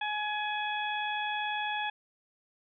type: harmonic tone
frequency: 842 Hz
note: G#5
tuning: 24 cents sharp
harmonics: 1 / 2 / 3 / 4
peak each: -33 / -36 / -38 / -39 dBFS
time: 0.01-1.9 s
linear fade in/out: 5 ms
effects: none